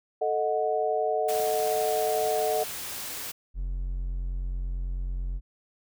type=chord; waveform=sine; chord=D# diminished; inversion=second; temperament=equal with one note detuned; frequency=440 / 622.3 / 733.6 Hz; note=A4 / D#5 / F#5; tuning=0 / 0 / -15 cents; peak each=-28 dBFS; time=0.21-2.64 s; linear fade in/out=10 ms
type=noise; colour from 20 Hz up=white; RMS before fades=-36 dBFS; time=1.28-3.32 s; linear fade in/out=10 ms
type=tone; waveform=triangle; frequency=44.57 Hz; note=F1; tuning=36 cents sharp; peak=-26 dBFS; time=3.54-5.41 s; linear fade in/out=50 ms
effects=none